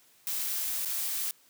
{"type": "noise with dropouts", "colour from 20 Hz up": "blue", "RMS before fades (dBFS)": -32, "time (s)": [0.27, 1.31], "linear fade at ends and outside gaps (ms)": 1, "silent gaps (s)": [0.85, 0.856], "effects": ["white hiss -62 dBFS RMS until 1.49 s", "high-pass 100 Hz 12 dB/octave"]}